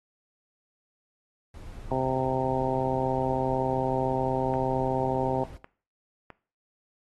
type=noise; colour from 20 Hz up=brown; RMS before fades=-42 dBFS; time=1.54-5.57 s; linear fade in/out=2 ms
type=harmonic tone; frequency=130.81 Hz; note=C3; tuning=in tune; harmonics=1 / 2 / 3 / 4 / 5 / 6 / 7; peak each=-32 / -32 / -32 / -32 / -32 / -32 / -32 dBFS; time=1.91-5.44 s; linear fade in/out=2 ms
type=clicks; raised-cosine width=0.5 ms; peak=-27 dBFS; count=3; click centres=4.539 / 5.644 / 6.303 s
effects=noise-tail reverb RT60 0.4 s tail -18 dB re dry + AAC 32 kbps